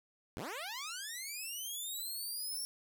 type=linear sweep; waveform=10% pulse; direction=up; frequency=62.1 to 5510 Hz; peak=-32 dBFS; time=0.37-2.65 s; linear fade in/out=0 ms; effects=none